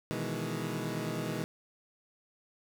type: chord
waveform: 20% pulse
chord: E major seventh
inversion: second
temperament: equal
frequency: 123.47 / 155.56 / 164.81 / 207.7 Hz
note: B2 / D#3 / E3 / G#3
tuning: 0 / 0 / 0 / 0 cents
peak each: -34 dBFS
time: 0.11-1.44 s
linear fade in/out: 0 ms
effects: none